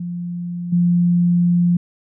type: tone with level steps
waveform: sine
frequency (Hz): 174.61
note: F3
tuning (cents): 0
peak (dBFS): -23 / -12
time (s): 0-1.77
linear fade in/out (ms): 5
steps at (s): 0.72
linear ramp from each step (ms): 10
effects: none